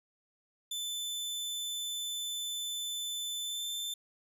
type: tone with pitch glide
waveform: sawtooth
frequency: 3520 to 3549 Hz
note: A7 to A7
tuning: 0 to +14 cents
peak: -32 dBFS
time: 0.71-3.94 s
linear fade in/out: 5 ms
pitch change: +14 cents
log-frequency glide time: 3.42-3.65 s
effects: none